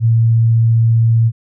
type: tone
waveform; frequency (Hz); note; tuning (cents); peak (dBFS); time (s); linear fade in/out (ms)
sine; 114.4; A#2; -32; -8; 0-1.32; 50
effects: none